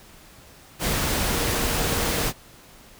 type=tone in noise; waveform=sine; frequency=466.2 Hz; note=A#4; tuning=in tune; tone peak=-34 dBFS; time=1.29-2.3 s; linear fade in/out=50 ms; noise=pink; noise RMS=-24 dBFS; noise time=0.79-2.33 s; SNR=-13 dB; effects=pink hiss -49 dBFS RMS until 2.99 s